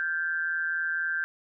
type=tone with amplitude modulation; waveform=sine; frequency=1568 Hz; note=G6; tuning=in tune; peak=-23 dBFS; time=0-1.24 s; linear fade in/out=0 ms; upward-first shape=sine; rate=164 Hz; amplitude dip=70%; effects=none